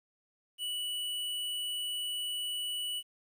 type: tone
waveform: square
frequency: 2952 Hz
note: F#7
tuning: 5 cents flat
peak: -34 dBFS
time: 0.58-3.03 s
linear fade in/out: 50 ms
effects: 11-bit